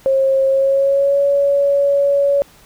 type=tone with pitch glide; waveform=sine; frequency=537 to 563 Hz; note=C5 to C#5; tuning=+45 to +27 cents; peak=-11 dBFS; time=0.06-2.42 s; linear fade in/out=0 ms; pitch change=+82 cents; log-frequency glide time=0.47-1.2 s; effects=pink hiss -47 dBFS RMS until 2.65 s